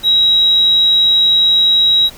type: tone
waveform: triangle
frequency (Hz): 3843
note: B7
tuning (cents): -48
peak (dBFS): -4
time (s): 0.03-2.1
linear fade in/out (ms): 50
effects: tanh soft clip ceiling -6 dBFS + pink hiss -37 dBFS RMS until 2.17 s